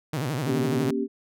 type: tone with vibrato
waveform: sawtooth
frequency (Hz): 139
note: C#3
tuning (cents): +5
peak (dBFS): -22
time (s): 0.13-0.91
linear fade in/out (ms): 5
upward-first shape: sine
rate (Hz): 12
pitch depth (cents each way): 250
type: chord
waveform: sine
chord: G diminished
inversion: first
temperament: equal with one note detuned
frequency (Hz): 237.6 / 277.2 / 392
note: Bb3 / Db4 / G4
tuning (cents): +33 / 0 / 0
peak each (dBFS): -28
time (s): 0.45-1.08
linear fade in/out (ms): 50
effects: none